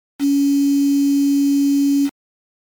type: tone with quantisation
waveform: sine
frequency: 280.8 Hz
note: C#4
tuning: 22 cents sharp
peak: -12 dBFS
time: 0.19-2.1 s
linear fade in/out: 50 ms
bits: 5
effects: MP3 96 kbps